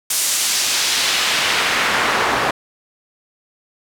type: noise with band-pass filter sweep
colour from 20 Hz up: pink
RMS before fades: -18 dBFS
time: 0.1-2.51 s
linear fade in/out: 5 ms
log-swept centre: 9100 to 1000 Hz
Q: 0.89
effects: none